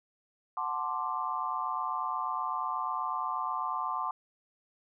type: chord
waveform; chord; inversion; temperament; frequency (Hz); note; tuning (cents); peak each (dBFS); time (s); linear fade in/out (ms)
sine; D dominant seventh; first; equal; 740 / 880 / 1046.5 / 1174.7; F#5 / A5 / C6 / D6; 0 / 0 / 0 / 0; -39 / -37 / -34 / -35; 0.57-4.11; 2
effects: none